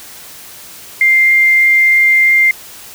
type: tone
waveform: sine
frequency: 2101 Hz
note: C7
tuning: 7 cents sharp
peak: -6 dBFS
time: 1.01-2.51 s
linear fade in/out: 2 ms
effects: white hiss -34 dBFS RMS until 2.94 s